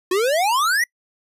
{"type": "exponential sweep", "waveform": "square", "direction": "up", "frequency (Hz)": [352.7, 2000], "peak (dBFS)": -17, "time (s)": [0.11, 0.84], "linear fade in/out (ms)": 5, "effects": ["noise-tail reverb RT60 0.1 s tail -26 dB re dry", "resampled to 32000 Hz"]}